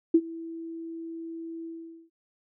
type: tone with ADSR envelope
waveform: sine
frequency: 329.6 Hz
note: E4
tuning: in tune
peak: -13 dBFS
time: 0.14-2.1 s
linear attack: 7 ms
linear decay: 56 ms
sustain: -22 dB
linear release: 450 ms
effects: none